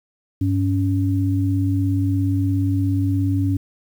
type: tone pair together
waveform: sine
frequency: 99.1 / 280.3 Hz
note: G2 / C#4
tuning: +19 / +19 cents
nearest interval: octave + tritone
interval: 1800 cents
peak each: -18 / -21 dBFS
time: 0.41-3.57 s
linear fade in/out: 5 ms
effects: 8-bit